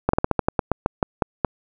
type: slowing click train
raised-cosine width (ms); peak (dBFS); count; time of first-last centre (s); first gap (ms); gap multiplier
1; -3; 13; 0.09-1.447; 44; 1.16
effects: none